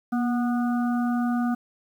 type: harmonic tone with a mistuned harmonic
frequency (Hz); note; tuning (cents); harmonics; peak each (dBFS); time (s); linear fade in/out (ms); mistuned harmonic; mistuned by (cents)
244.7; B3; -16; 1 / 3 / 5 / 6; -22 / -32 / -36 / -38; 0.12-1.55; 10; 1; -36
effects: 9-bit

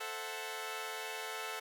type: chord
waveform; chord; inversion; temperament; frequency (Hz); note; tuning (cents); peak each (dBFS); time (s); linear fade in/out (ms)
10% pulse; F# half-diminished seventh; first; equal; 440 / 523.3 / 659.3 / 740; A4 / C5 / E5 / F#5; 0 / 0 / 0 / 0; -34 / -39 / -40 / -37; 0-1.6; 10
effects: none

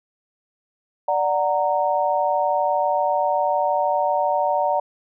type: chord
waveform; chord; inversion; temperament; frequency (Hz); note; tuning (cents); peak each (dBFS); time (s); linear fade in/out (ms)
sine; D augmented; none; equal with one note detuned; 587.3 / 740 / 927; D5 / F#5 / A#5; 0 / 0 / -10; -22; 1.08-4.8; 5
effects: none

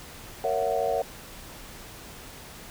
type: chord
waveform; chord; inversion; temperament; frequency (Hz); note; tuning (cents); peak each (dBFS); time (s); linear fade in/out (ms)
sine; F# dominant seventh; first; just; 462.5 / 555 / 666 / 740; A#4 / C#5 / E5 / F#5; -14 / +2 / +18 / 0; -29; 0.44-1.02; 2
effects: pink hiss -44 dBFS RMS until 2.7 s

